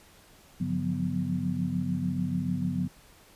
sine tone cluster, 100.1 / 144.5 / 174.7 / 181.5 / 247.3 Hz, G2 / D3 / F3 / F#3 / B3, +37 / -28 / +1 / -33 / +3 cents, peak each -37 / -34 / -35 / -30 / -33 dBFS, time 0.6-2.88 s, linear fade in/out 10 ms, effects pink hiss -56 dBFS RMS until 3.35 s + resampled to 32000 Hz

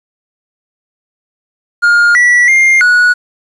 triangle tone with pitch steps, 1417 / 1950 / 2114 / 1463 Hz, F6 / B6 / C7 / F#6, +25 / -23 / +17 / -20 cents, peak -3 dBFS, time 1.82-3.14 s, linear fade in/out 20 ms, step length 330 ms, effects resampled to 24000 Hz + 7-bit

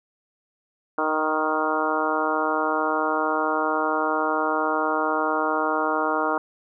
harmonic tone with a mistuned harmonic, 155.56 Hz, D#3, in tune, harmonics 2 / 3 / 4 / 5 / 6 / 7 / 8 / 9, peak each -29 / -29 / -29 / -29 / -29 / -29 / -29 / -29 dBFS, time 0.98-6.38 s, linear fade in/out 2 ms, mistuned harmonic 6, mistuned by +20 cents, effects none

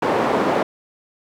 white band-pass noise, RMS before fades -19 dBFS, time 0.02-0.63 s, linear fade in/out 5 ms, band 240 to 730 Hz, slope 12 dB/octave, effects none

